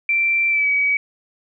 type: tone with pitch glide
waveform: sine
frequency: 2349 to 2272 Hz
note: D7 to C#7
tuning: 0 to +42 cents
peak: -15 dBFS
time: 0.09-0.97 s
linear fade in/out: 2 ms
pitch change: -58 cents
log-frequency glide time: 0.49-0.69 s
effects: none